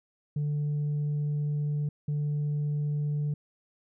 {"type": "tone pair in turn", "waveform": "sine", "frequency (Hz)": [147.5, 147.5], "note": ["D3", "D3"], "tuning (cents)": [8, 8], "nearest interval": "unison", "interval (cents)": 0, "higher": "neither", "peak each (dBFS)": [-24, -24], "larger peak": "neither", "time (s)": [[0.36, 1.89], [2.08, 3.34]], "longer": "first", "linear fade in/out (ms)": 5, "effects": ["tanh soft clip ceiling -25 dBFS"]}